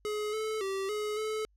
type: tone with pitch steps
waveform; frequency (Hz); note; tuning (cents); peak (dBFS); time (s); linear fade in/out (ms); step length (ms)
square; 422 / 435.3 / 387.7 / 422.2 / 433; G#4 / A4 / G4 / G#4 / A4; +28 / -19 / -19 / +29 / -28; -32; 0.05-1.45; 0; 280
effects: added 50 Hz sine -64 dBFS peak until 1.56 s + low-pass 11000 Hz 12 dB/octave